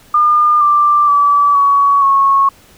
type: tone with pitch steps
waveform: sine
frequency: 1208 / 1179.7 / 1152.1 / 1125.2 / 1098.8 Hz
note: D6 / D6 / D6 / C#6 / C#6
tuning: +48 / +7 / -34 / +26 / -16 cents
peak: -7 dBFS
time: 0.14-2.49 s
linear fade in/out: 5 ms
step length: 470 ms
effects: pink hiss -45 dBFS RMS until 2.77 s